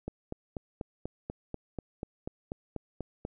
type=click train; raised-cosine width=2 ms; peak=-22 dBFS; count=14; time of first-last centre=0.08-3.251 s; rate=4.1 Hz; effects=none